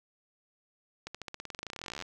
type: accelerating click train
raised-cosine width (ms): 0.2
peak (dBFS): -22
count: 30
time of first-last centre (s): 1.07-2.023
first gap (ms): 76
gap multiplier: 0.93
effects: none